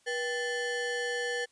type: ring-modulated tone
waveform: square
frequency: 636 Hz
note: D#5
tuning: 38 cents sharp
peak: -28 dBFS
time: 0.06-1.46 s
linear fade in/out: 20 ms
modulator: 1120 Hz
effects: white hiss -67 dBFS RMS until 1.51 s + resampled to 22050 Hz